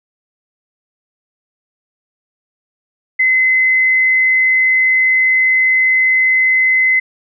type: tone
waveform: sine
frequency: 2045 Hz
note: C7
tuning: 40 cents flat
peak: -9 dBFS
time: 3.19-7 s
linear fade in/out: 10 ms
effects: none